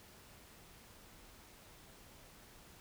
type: silence
effects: pink hiss -59 dBFS RMS until 2.8 s